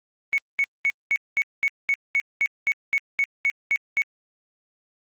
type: tone bursts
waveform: sine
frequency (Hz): 2217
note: C#7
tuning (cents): 0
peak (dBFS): -17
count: 15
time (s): 0.33-4.02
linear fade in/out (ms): 0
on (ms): 50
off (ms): 210
effects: tanh soft clip ceiling -13 dBFS + Opus 32 kbps